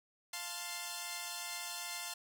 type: chord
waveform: 5% pulse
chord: F major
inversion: none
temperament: equal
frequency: 698.5 / 880 / 1046.5 Hz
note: F5 / A5 / C6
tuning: 0 / 0 / 0 cents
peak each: -33 dBFS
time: 0.33-2.14 s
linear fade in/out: 5 ms
effects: none